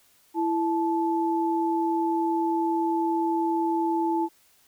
sine tone pair together, 332.5 / 870 Hz, E4 / A5, +15 / -20 cents, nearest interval octave + perfect fourth, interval 1665 cents, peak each -24 / -26 dBFS, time 0.34-4.29 s, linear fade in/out 50 ms, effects white hiss -61 dBFS RMS until 4.67 s

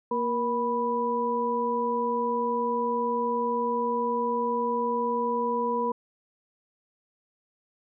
sine tone cluster, 234.9 / 474.5 / 984 Hz, A#3 / A#4 / B5, +13 / +31 / -7 cents, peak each -32 / -28 / -27 dBFS, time 0.11-5.92 s, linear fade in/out 5 ms, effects none

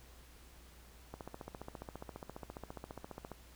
click train, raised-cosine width 1 ms, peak -30 dBFS, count 33, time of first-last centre 1.14-3.317 s, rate 14.7 Hz, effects added 60 Hz sine -58 dBFS peak until 3.55 s + pink hiss -61 dBFS RMS until 3.55 s

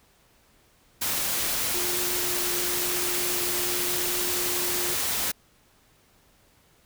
sine tone in noise, 355.7 Hz, F4, 32 cents sharp, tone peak -34 dBFS, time 1.74-4.94 s, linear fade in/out 10 ms, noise white, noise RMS -27 dBFS, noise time 1.01-5.32 s, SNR -10 dB, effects pink hiss -61 dBFS RMS until 6.85 s

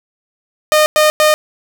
sawtooth tone bursts, 612 Hz, D#5, 29 cents flat, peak -4 dBFS, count 3, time 0.72-1.34 s, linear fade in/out 0 ms, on 140 ms, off 100 ms, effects 7-bit

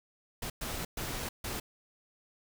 pink noise bursts at uneven times, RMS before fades -37 dBFS, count 4, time 0.42-0.5 / 0.61-0.85 / 0.97-1.29 / 1.44-1.6 s, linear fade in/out 5 ms, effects none

